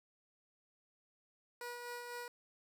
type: tone with tremolo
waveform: 15% pulse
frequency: 483.4 Hz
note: B4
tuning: 37 cents flat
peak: -36 dBFS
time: 1.61-2.28 s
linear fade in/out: 2 ms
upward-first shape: sine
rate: 4 Hz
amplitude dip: 35%
effects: none